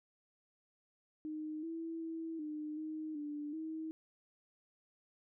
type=tone with pitch steps; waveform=sine; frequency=308.6 / 328.4 / 326 / 303.5 / 311.7 / 294.9 / 317.9 Hz; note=D#4 / E4 / E4 / D#4 / D#4 / D4 / D#4; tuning=-14 / -6 / -19 / -43 / +3 / +7 / +37 cents; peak=-39 dBFS; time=1.25-3.91 s; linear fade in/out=0 ms; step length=380 ms; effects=none